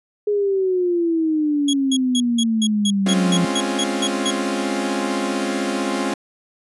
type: exponential sweep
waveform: sine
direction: down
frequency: 419 to 173.5 Hz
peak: -16 dBFS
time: 0.27-3.45 s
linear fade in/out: 5 ms
type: tone bursts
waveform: sawtooth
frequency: 3322 Hz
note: G#7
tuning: in tune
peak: -16 dBFS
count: 12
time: 1.68-4.308 s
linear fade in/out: 5 ms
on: 54 ms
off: 180 ms
type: chord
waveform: sawtooth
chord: Db major seventh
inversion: second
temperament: equal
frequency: 207.7 / 261.6 / 277.2 / 349.2 Hz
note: Ab3 / C4 / Db4 / F4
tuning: 0 / 0 / 0 / 0 cents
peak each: -22 dBFS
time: 3.06-6.14 s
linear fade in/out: 5 ms
effects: resampled to 24000 Hz